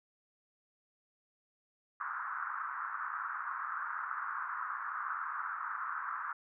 pink band-pass noise, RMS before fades -39 dBFS, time 2-6.33 s, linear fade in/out 5 ms, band 1100 to 1500 Hz, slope 48 dB/octave, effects none

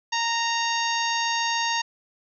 harmonic tone, 927 Hz, A#5, 10 cents flat, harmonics 1 / 2 / 3 / 4 / 5 / 6 / 7, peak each -26 / -29 / -31 / -32 / -33 / -34 / -34 dBFS, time 0.12-1.82 s, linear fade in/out 10 ms, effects none

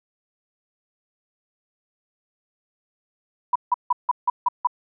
sine tone bursts, 983 Hz, B5, 8 cents flat, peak -15 dBFS, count 7, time 3.53-4.672 s, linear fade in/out 5 ms, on 26 ms, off 160 ms, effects none

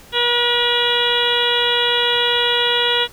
harmonic tone, 480.5 Hz, B4, 48 cents flat, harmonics 1 / 2 / 3 / 4 / 5 / 6 / 7 / 8, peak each -22 / -24 / -24 / -25 / -29 / -22 / -19 / -25 dBFS, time 0.12-3.08 s, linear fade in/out 50 ms, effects pink hiss -44 dBFS RMS until 3.12 s

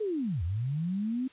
sine linear two-way sweep, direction down then up, 446.2 to 77.78 to 265.1 Hz, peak -28 dBFS, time 0-1.28 s, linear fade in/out 10 ms, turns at 0.43 s, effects white hiss -57 dBFS RMS until 1.32 s + resampled to 8000 Hz

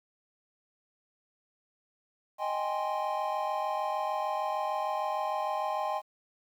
triangle chord, Ab major seventh, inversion second, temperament equal, 622.3 / 784 / 830.6 / 1046.5 Hz, Eb5 / G5 / Ab5 / C6, 0 / 0 / 0 / 0 cents, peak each -33 dBFS, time 2.38-6.02 s, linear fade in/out 50 ms, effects 10-bit

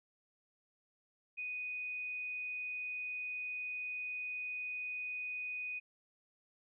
sine tone, 2487 Hz, D#7, 1 cent flat, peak -38 dBFS, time 1.37-5.8 s, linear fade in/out 20 ms, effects none

